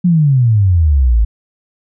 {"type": "exponential sweep", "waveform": "sine", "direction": "down", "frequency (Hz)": [183.4, 51.91], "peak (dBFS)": -7, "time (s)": [0.04, 1.25], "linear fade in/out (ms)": 10, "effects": []}